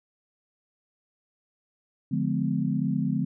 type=chord; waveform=sine; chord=D diminished seventh; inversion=none; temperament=just; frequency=146.83 / 176.2 / 211.4 / 253.7 Hz; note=D3 / F3 / Ab3 / Cb4; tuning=0 / +16 / +31 / +47 cents; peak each=-29 dBFS; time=2.11-3.25 s; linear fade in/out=10 ms; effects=none